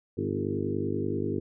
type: harmonic tone with a mistuned harmonic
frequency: 50.3 Hz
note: G1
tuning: 45 cents sharp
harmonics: 2 / 3 / 4 / 5 / 6 / 7 / 8 / 9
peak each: -35 / -37 / -39 / -34 / -36 / -34 / -34 / -38 dBFS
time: 0.17-1.4 s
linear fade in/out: 10 ms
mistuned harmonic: 7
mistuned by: -33 cents
effects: none